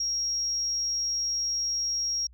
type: tone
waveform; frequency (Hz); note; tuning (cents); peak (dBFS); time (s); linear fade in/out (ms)
sine; 5600; F8; +4; -25; 0-2.27; 5
effects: tanh soft clip ceiling -21 dBFS + added 60 Hz sine -50 dBFS peak until 2.33 s